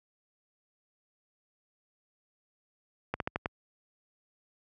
slowing click train, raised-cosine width 0.5 ms, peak -15 dBFS, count 5, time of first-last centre 3.14-3.459 s, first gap 62 ms, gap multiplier 1.17, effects high-pass 60 Hz 12 dB/octave

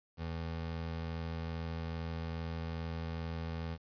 25% pulse tone, 82.41 Hz, E2, in tune, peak -33 dBFS, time 0.17-3.78 s, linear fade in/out 50 ms, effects resampled to 11025 Hz + 10-bit

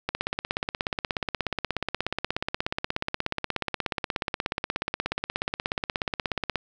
click train, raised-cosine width 0.3 ms, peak -10 dBFS, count 109, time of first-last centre 0.09-6.557 s, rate 16.7 Hz, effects none

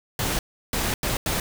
pink noise bursts at uneven times, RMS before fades -25 dBFS, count 4, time 0.19-0.39 / 0.73-0.94 / 1.03-1.17 / 1.26-1.4 s, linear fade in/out 2 ms, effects none

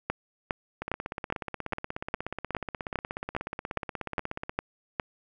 two click trains, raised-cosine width 0.5 ms, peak -18 / -12 dBFS, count 62 / 13, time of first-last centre 0.82-4.495 / 0.1-4.998 s, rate 16.6 / 2.45 Hz, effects none

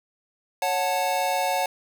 square chord, F# minor, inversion second, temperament equal with one note detuned, 554.4 / 733.2 / 880 Hz, C#5 / F#5 / A5, 0 / -16 / 0 cents, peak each -29 / -26 / -28 dBFS, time 0.62-1.66 s, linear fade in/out 2 ms, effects none

